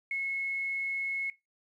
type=tone with quantisation; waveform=sine; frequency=2182 Hz; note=C#7; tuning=28 cents flat; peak=-30 dBFS; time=0.11-1.3 s; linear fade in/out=2 ms; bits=10; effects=noise-tail reverb RT60 0.2 s tail -18 dB re dry + resampled to 24000 Hz